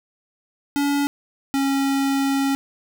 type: tone pair in turn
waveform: square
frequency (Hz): 284.4 / 274.2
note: C#4 / C#4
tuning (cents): +45 / -19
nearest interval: minor second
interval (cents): 64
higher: first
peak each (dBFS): -19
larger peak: neither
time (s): 0.76-1.07 / 1.54-2.55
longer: second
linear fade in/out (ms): 0
effects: none